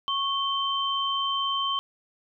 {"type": "tone pair together", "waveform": "sine", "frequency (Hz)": [1100, 3111], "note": ["C#6", "G7"], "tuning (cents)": [-14, -14], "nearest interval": "octave + tritone", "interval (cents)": 1800, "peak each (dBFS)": -27, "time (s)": [0.08, 1.79], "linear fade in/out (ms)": 0, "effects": []}